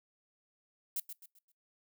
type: noise with echo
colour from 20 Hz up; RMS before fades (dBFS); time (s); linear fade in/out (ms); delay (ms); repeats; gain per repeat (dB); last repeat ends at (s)
violet; -35; 0.96-1; 5; 130; 4; -9; 1.52
effects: noise-tail reverb RT60 0.2 s tail -23 dB re dry

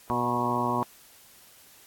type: harmonic tone with a mistuned harmonic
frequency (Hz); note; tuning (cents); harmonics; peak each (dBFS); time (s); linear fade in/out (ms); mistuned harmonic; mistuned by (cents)
121.5; B2; -28; 1 / 2 / 3 / 4 / 5 / 6 / 7 / 8 / 9; -35 / -31 / -34 / -39 / -36 / -35 / -35 / -29 / -31; 0.1-0.83; 0; 8; -16
effects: white hiss -54 dBFS RMS until 1.86 s + AAC 64 kbps

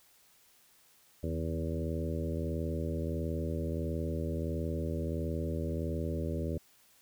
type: harmonic tone with a mistuned harmonic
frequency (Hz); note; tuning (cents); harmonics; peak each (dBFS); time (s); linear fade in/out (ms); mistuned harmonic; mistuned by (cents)
81.5; E2; -19; 1 / 2 / 3 / 4 / 5 / 6 / 7; -35 / -38 / -40 / -41 / -42 / -43 / -43; 1.23-6.58; 5; 2; -47
effects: white hiss -64 dBFS RMS until 7.01 s

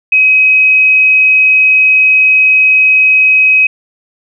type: tone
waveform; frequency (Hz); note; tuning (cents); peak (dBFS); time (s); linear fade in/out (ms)
sine; 2536; D#7; +32; -4; 0.12-3.67; 5
effects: none

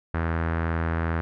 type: tone with low-pass filter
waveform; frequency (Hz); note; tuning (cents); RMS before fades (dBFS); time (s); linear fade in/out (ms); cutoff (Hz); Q
sawtooth; 82.41; E2; 0; -26; 0.14-1.21; 0; 1600; 2.6
effects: none

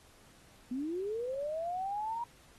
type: linear sweep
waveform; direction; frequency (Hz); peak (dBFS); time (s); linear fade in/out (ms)
sine; up; 240 to 955; -33; 0.71-2.24; 5
effects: pink hiss -61 dBFS RMS until 2.58 s + AAC 32 kbps

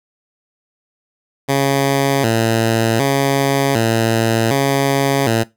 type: tone with vibrato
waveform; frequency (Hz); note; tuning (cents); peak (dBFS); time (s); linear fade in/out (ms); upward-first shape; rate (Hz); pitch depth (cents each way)
10% pulse; 125.1; B2; +23; -5; 1.48-5.44; 20; square; 0.66; 170
effects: noise-tail reverb RT60 0.2 s tail -19 dB re dry

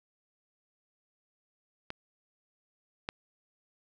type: clicks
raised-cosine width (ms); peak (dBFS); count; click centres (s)
0.3; -21 / -17; 2; 1.904 / 3.089
effects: none

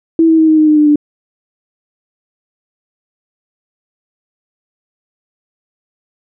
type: tone with pitch steps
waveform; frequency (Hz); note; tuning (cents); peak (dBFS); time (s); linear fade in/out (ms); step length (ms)
sine; 327.2 / 322.5 / 317.9 / 313.3 / 308.8 / 304.4 / 300 / 295.7; E4 / E4 / D#4 / D#4 / D#4 / D#4 / D4 / D4; -13 / -38 / +37 / +12 / -13 / -38 / +37 / +12; -5; 0.19-0.958; 2; 96
effects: none

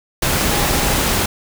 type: tone in noise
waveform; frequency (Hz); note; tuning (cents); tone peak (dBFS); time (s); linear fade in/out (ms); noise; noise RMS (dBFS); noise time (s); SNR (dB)
sine; 820; G#5; -22; -28; 0.51-0.96; 5; pink; -17; 0.22-1.26; -14
effects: none

